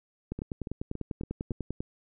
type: two click trains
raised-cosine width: 3 ms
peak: -23 / -20 dBFS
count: 5 / 16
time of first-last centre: 0.39-1.517 / 0.32-1.805 s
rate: 3.55 / 10.1 Hz
effects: none